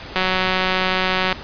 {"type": "click train", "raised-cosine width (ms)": 0.3, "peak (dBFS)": -3, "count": 218, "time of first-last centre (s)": [0.16, 1.327], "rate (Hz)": 186, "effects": ["pink hiss -34 dBFS RMS until 1.43 s", "resampled to 11025 Hz"]}